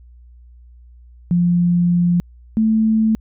sine tone pair in turn, 174.61 / 220 Hz, F3 / A3, 0 / 0 cents, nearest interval major third, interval 400 cents, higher second, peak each -12 dBFS, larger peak neither, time 1.31-2.2 / 2.57-3.15 s, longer first, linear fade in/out 0 ms, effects added 60 Hz sine -41 dBFS peak until 3.2 s

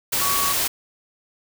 sine tone in noise, 1125 Hz, C#6, 25 cents sharp, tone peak -24 dBFS, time 0.21-0.53 s, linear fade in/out 10 ms, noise white, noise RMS -22 dBFS, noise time 0.12-0.68 s, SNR -5 dB, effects none

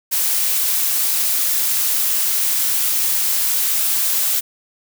blue noise, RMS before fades -18 dBFS, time 0.11-4.41 s, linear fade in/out 20 ms, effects none

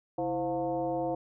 sine tone with frequency modulation, 520 Hz, C5, 11 cents flat, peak -28 dBFS, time 0.18-1.15 s, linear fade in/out 5 ms, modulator 191 Hz, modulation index 1.4, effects none

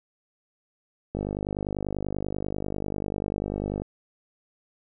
click train, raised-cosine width 2 ms, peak -16 dBFS, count 135, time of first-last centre 1.15-3.819 s, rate 50.2 Hz, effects none

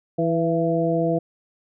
harmonic tone with a mistuned harmonic, 164.81 Hz, E3, in tune, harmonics 1 / 2 / 3 / 4, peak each -24 / -24 / -24 / -24 dBFS, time 0.18-1.19 s, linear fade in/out 10 ms, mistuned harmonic 4, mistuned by +31 cents, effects none

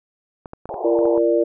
clicks, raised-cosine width 1 ms, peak -20 dBFS, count 8, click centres 0.458 / 0.534 / 0.656 / 0.692 / 0.742 / 0.989 / 1.055 / 1.177 s
white band-pass noise, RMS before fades -29 dBFS, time 0.69-1.19 s, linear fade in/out 10 ms, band 360 to 950 Hz, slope 96 dB/octave
sine chord, Bb major, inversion second, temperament equal with one note detuned, 341.8 / 466.2 / 587.3 Hz, F4 / Bb4 / D5, -37 / 0 / 0 cents, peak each -18 / -19 / -19 dBFS, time 0.84-1.44 s, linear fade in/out 10 ms
effects none

